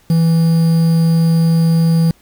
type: tone with quantisation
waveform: triangle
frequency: 164.81 Hz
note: E3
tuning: in tune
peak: -7 dBFS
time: 0.1-2.11 s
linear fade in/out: 2 ms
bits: 5
effects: pink hiss -52 dBFS RMS until 2.21 s